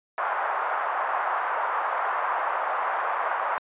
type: band-pass noise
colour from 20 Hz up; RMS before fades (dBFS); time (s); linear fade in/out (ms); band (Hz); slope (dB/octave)
white; -27; 0.18-3.58; 0; 680 to 1300; 24
effects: resampled to 8000 Hz